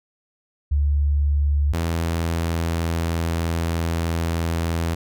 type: tone pair in turn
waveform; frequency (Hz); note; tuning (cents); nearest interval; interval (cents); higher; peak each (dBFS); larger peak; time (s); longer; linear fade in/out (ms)
sine / sawtooth; 72.1 / 83.2; D2 / E2; -31 / +17; major second; 248; second; -16 / -17; first; 0.71-1.73 / 1.73-4.95; second; 10
effects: none